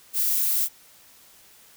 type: noise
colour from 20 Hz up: violet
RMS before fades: -23 dBFS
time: 0.13-0.69 s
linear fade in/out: 50 ms
effects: white hiss -53 dBFS RMS until 1.76 s